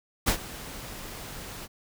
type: noise with ADSR envelope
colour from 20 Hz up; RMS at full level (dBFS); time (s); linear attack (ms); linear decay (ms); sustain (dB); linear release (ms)
pink; -22; 0.26-1.68; 22; 87; -18; 38
effects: none